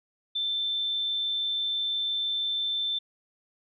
sine tone, 3547 Hz, A7, 13 cents sharp, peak -26 dBFS, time 0.35-2.99 s, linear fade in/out 10 ms, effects none

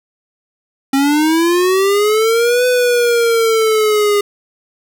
square linear two-way sweep, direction up then down, 268.3 to 501 to 407.1 Hz, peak -11 dBFS, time 0.93-4.21 s, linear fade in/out 5 ms, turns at 2.66 s, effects none

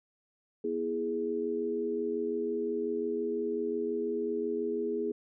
sine chord, E major, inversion second, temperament equal with one note detuned, 242.6 / 329.6 / 415.3 Hz, B3 / E4 / G#4, -31 / 0 / 0 cents, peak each -37 / -36 / -31 dBFS, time 0.64-5.12 s, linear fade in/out 5 ms, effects none

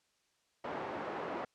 pink band-pass noise, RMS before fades -40 dBFS, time 0.64-1.45 s, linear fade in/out 5 ms, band 340 to 1200 Hz, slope 12 dB/octave, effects white hiss -75 dBFS RMS until 1.54 s + low-pass 7000 Hz 12 dB/octave

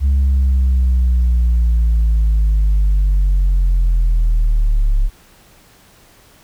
sine linear sweep, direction down, 69.3 to 34.15 Hz, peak -8 dBFS, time 0-5.1 s, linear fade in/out 50 ms, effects tanh soft clip ceiling -9 dBFS + pink hiss -48 dBFS RMS until 6.43 s

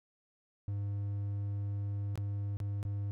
triangle tone with dropouts, 101.1 Hz, G#2, 46 cents flat, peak -31 dBFS, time 0.68-3.11 s, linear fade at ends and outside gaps 0 ms, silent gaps 2.156-2.176 / 2.57-2.602 / 2.829-2.851 s, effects none

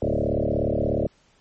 sine tone with frequency modulation, 332.4 Hz, E4, 15 cents sharp, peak -20 dBFS, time 0.02-1.07 s, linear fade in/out 2 ms, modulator 36.7 Hz, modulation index 7.9, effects pink hiss -61 dBFS RMS until 1.4 s + MP3 32 kbps

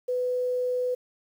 sine tone, 499 Hz, B4, 18 cents sharp, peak -24 dBFS, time 0.08-0.95 s, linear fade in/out 10 ms, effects 9-bit

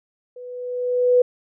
sine tone with level ramp, 494.9 Hz, B4, 4 cents sharp, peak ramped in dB -35 to -10 dBFS, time 0.36-1.22 s, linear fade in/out 5 ms, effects none

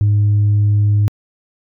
sine tone, 103.5 Hz, G#2, 5 cents flat, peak -8 dBFS, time 0.01-1.08 s, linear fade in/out 0 ms, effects tanh soft clip ceiling -8 dBFS

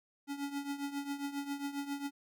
square tone with tremolo, 282.2 Hz, C#4, 31 cents sharp, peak -34 dBFS, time 0.27-2.11 s, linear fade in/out 50 ms, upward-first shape triangle, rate 7.4 Hz, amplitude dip 80%, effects none

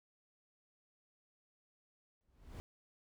brown noise with exponential growth, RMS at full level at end -43 dBFS, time 2.21-2.6 s, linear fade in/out 0 ms, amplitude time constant 83 ms, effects none

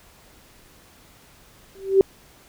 sine tone with exponential growth, 387 Hz, G4, 22 cents flat, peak -7 dBFS, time 1.75-2.01 s, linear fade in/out 1 ms, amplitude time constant 56 ms, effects pink hiss -52 dBFS RMS until 2.48 s

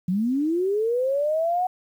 sine linear sweep, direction up, 172.1 to 744 Hz, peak -20 dBFS, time 0.08-1.67 s, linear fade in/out 5 ms, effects 9-bit

